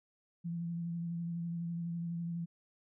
sine tone with vibrato, 169.6 Hz, E3, 50 cents sharp, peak -35 dBFS, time 0.44-2.46 s, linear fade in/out 20 ms, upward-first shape sine, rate 12 Hz, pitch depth 22 cents each way, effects none

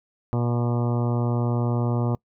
harmonic tone, 120 Hz, B2, 49 cents flat, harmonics 1 / 2 / 3 / 4 / 5 / 6 / 7 / 8 / 9 / 10, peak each -22 / -28 / -32 / -34 / -36 / -38 / -39 / -40 / -41 / -42 dBFS, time 0.33-2.15 s, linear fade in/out 0 ms, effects noise-tail reverb RT60 0.1 s tail -25 dB re dry

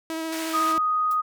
sawtooth tone with vibrato, 322.7 Hz, E4, 37 cents flat, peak -24 dBFS, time 0.1-0.78 s, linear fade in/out 0 ms, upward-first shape sine, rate 14 Hz, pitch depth 14 cents each way
pink band-pass noise, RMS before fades -36 dBFS, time 0.32-0.73 s, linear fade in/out 5 ms, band 1300 to 14000 Hz, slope 12 dB/octave
sine tone, 1246 Hz, D#6, 2 cents sharp, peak -20 dBFS, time 0.53-1.22 s, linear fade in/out 20 ms
blue noise with exponential decay, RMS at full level -37 dBFS, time 1.11-1.19 s, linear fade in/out 2 ms, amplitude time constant 17 ms
effects none

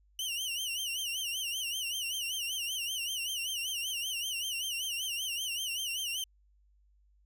sawtooth tone with vibrato, 2940 Hz, F#7, 12 cents flat, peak -30 dBFS, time 0.19-6.24 s, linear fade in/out 2 ms, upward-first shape sine, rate 5.2 Hz, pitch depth 130 cents each way, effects added 50 Hz sine -63 dBFS peak until 7.25 s

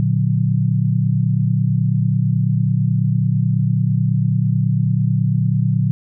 sine chord, Bb augmented, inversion none, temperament just, 116.54 / 145.68 / 182.1 Hz, Bb2 / D3 / F#3, 0 / -14 / -27 cents, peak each -17 / -18 / -20 dBFS, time 0-5.91 s, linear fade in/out 0 ms, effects none

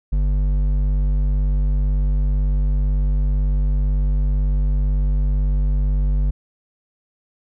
triangle tone with hard clipping, 49 Hz, G1, in tune, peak -17 dBFS, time 0.12-6.31 s, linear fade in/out 10 ms, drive 11 dB, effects none

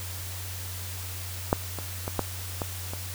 clicks, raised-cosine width 1 ms, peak -6 / -20 / -17 / -10 / -15 / -21 dBFS, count 6, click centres 1.529 / 1.787 / 2.079 / 2.193 / 2.618 / 2.935 s, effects added 91 Hz sine -36 dBFS peak until 3.14 s + white hiss -39 dBFS RMS until 3.14 s

